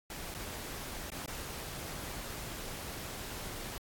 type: noise with dropouts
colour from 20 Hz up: pink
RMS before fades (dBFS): -42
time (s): 0.1-3.78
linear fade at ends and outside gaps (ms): 2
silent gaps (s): 0.342-0.347 / 1.103-1.118 / 1.261-1.277
effects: AAC 64 kbps